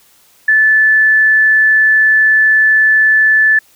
sine tone, 1744 Hz, A6, 16 cents flat, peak -6 dBFS, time 0.48-3.59 s, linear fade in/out 5 ms, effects white hiss -49 dBFS RMS until 3.75 s

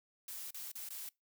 blue noise with dropouts, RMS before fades -45 dBFS, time 0.28-1.09 s, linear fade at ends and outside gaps 2 ms, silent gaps 0.507-0.544 / 0.717-0.754 / 0.889-0.904 s, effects noise-tail reverb RT60 0.2 s tail -24 dB re dry

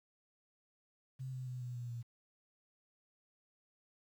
sine tone with pitch steps, 130.81 / 128.27 / 125.77 / 123.33 / 120.93 / 118.58 Hz, C3 / C3 / B2 / B2 / B2 / A#2, 0 / -34 / +32 / -2 / -36 / +30 cents, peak -40 dBFS, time 1.19-2.03 s, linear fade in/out 20 ms, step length 140 ms, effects 11-bit

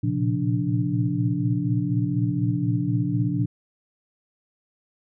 sine tone cluster, 115.7 / 119.8 / 135.2 / 175.9 / 292.9 Hz, A#2 / A#2 / C#3 / F3 / D4, -13 / +48 / -43 / +13 / -5 cents, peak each -27 dBFS, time 0.03-3.46 s, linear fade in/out 10 ms, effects none

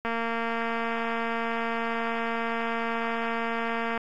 click train, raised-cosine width 0.5 ms, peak -15 dBFS, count 904, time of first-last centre 0.05-3.976 s, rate 230 Hz, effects AAC 64 kbps

